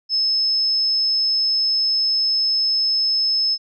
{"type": "tone", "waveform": "sine", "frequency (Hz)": 5210, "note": "E8", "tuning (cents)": -21, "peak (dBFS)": -16, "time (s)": [0.09, 3.58], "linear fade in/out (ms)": 50, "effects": []}